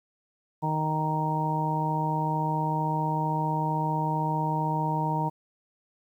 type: harmonic tone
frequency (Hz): 155.56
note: D#3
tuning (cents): 0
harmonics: 1 / 2 / 3 / 4 / 5 / 6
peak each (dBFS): -28 / -35 / -39 / -38 / -35 / -28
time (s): 0.62-5.3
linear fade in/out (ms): 20
effects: 10-bit